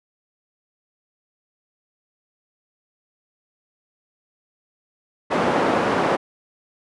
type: band-pass noise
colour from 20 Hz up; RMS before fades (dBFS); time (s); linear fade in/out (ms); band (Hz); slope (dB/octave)
white; -20; 5.3-6.17; 20; 190 to 870; 12
effects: resampled to 24000 Hz